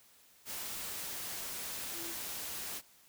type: tone in noise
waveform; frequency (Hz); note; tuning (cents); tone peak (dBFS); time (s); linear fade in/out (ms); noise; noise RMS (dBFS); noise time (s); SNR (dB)
sine; 334.7; E4; +26; -46; 1.93-2.15; 50; white; -41; 0.45-2.82; -8
effects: white hiss -63 dBFS RMS until 3.08 s